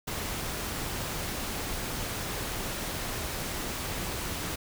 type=noise; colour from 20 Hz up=pink; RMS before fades=-34 dBFS; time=0.07-4.56 s; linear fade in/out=10 ms; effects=none